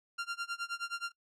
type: tone with tremolo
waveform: sawtooth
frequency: 1388 Hz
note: F6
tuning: 11 cents flat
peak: -29 dBFS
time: 0.18-1.12 s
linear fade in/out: 10 ms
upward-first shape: sine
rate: 9.5 Hz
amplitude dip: 95%
effects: noise-tail reverb RT60 0.1 s tail -22 dB re dry + low-pass 7000 Hz 12 dB/octave